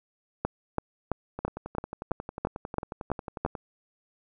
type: two click trains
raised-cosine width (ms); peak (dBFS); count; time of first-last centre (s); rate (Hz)
1; -12 / -21; 10 / 25; 0.45-3.45 / 1.39-3.552; 3 / 11.1
effects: none